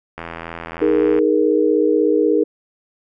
click train, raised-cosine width 0.5 ms, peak -14 dBFS, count 85, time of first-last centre 0.18-1.188 s, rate 83.3 Hz
sine chord, D# suspended fourth, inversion none, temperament equal with one note detuned, 311.1 / 415.3 / 471.6 Hz, D#4 / G#4 / A#4, 0 / 0 / +20 cents, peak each -17 dBFS, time 0.81-2.44 s, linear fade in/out 10 ms
effects none

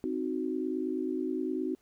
sine chord, C diminished, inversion none, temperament equal, 261.6 / 311.1 / 370 Hz, C4 / Eb4 / Gb4, 0 / 0 / 0 cents, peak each -34 dBFS, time 0.04-1.75 s, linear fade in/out 0 ms, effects pink hiss -70 dBFS RMS until 1.81 s

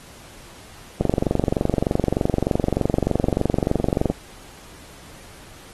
click train, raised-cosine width 2 ms, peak -5 dBFS, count 73, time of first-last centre 1.01-4.1 s, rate 23.3 Hz, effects pink hiss -45 dBFS RMS until 5.73 s + AAC 32 kbps

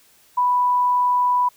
sine tone, 987.8 Hz, B5, in tune, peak -15 dBFS, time 0.37-1.49 s, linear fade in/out 10 ms, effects white hiss -55 dBFS RMS until 1.56 s

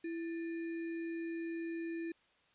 sine tone with sample-and-hold, 332.3 Hz, E4, 14 cents sharp, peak -37 dBFS, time 0.04-2.12 s, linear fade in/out 5 ms, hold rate 2100 Hz, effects white hiss -70 dBFS RMS until 2.54 s + resampled to 8000 Hz

